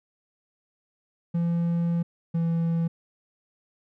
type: tone pair in turn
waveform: triangle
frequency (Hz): 170 / 166.6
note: F3 / E3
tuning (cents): -46 / +19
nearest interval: unison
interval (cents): 35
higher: first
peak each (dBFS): -20 / -20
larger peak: neither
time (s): 1.34-2.03 / 2.34-2.88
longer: first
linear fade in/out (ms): 10
effects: none